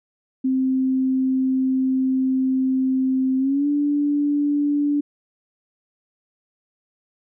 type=tone with pitch glide; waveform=sine; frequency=261.6 to 290.3 Hz; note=C4 to D4; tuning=0 to -20 cents; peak=-17 dBFS; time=0.44-5.01 s; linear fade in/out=10 ms; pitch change=+180 cents; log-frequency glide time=3.38-3.67 s; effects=none